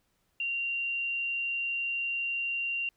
sine tone, 2766 Hz, F7, 17 cents flat, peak -29 dBFS, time 0.4-2.89 s, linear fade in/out 2 ms, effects pink hiss -74 dBFS RMS until 2.96 s

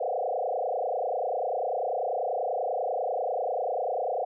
sine tone with frequency modulation, 618 Hz, D#5, 12 cents flat, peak -26 dBFS, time 0-4.25 s, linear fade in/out 10 ms, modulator 30.2 Hz, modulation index 4.8, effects none

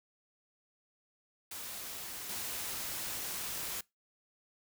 white noise with level steps, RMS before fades -43 / -39 dBFS, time 1.51-3.81 s, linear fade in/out 5 ms, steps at 2.29 s, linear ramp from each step 5 ms, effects noise-tail reverb RT60 0.2 s tail -23 dB re dry

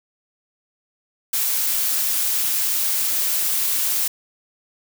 blue noise, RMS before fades -21 dBFS, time 1.33-4.08 s, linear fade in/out 5 ms, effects none

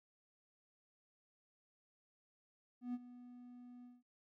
triangle tone with ADSR envelope, 245.5 Hz, B3, 10 cents flat, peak -35 dBFS, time 2.81-4.03 s, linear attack 130 ms, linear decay 38 ms, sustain -16 dB, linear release 190 ms, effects noise-tail reverb RT60 0.2 s tail -23 dB re dry

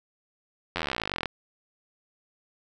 slowing click train, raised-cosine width 0.3 ms, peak -12 dBFS, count 30, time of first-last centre 0.76-1.257 s, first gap 11 ms, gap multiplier 1.03, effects none

